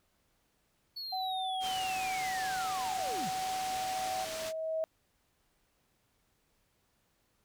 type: linear sweep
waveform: triangle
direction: down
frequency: 4435 to 126.3 Hz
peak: -37 dBFS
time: 0.96-3.3 s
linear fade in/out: 10 ms
type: tone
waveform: sine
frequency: 753 Hz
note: F#5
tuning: 30 cents sharp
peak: -33 dBFS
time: 1.12-4.25 s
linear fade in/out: 10 ms
type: low-pass noise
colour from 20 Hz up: white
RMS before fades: -42 dBFS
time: 1.6-4.53 s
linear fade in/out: 50 ms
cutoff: 6500 Hz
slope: 12 dB/octave
type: tone with exponential growth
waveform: sine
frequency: 640 Hz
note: D#5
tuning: 49 cents sharp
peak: -29 dBFS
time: 2.77-4.84 s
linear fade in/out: 0 ms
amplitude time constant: 450 ms
effects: pink hiss -74 dBFS RMS until 7.44 s